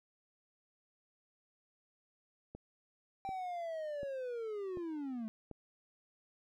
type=click train; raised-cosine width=2 ms; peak=-33 dBFS; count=5; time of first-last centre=2.55-5.513 s; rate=1.35 Hz
type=linear sweep; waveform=triangle; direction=down; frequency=784 to 213.3 Hz; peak=-36 dBFS; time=3.25-5.28 s; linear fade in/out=0 ms
effects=none